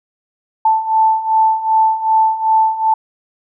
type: beating tone pair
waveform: sine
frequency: 880 / 882.6 Hz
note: A5 / A5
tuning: 0 / +5 cents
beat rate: 2.6 Hz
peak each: -16 / -12 dBFS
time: 0.65-2.94 s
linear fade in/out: 5 ms
effects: none